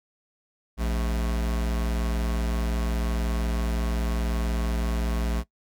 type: tone pair together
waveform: square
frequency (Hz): 58.02 / 219.7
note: A#1 / A3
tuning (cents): -7 / -2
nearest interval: octave + major seventh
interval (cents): 2305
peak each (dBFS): -25 / -36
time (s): 0.77-5.44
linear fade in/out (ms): 50
effects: noise-tail reverb RT60 0.1 s tail -19 dB re dry